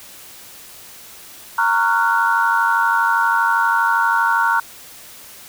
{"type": "chord", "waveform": "sine", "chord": "Gb major seventh", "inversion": "first", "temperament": "just", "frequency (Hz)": [925, 1110, 1387.5, 1480], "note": ["Bb5", "Db6", "F6", "Gb6"], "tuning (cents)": [-14, 2, -12, 0], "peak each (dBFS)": [-17, -22, -19, -19], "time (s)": [1.58, 4.6], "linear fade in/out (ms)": 5, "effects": ["tanh soft clip ceiling -3 dBFS", "white hiss -40 dBFS RMS until 5.48 s"]}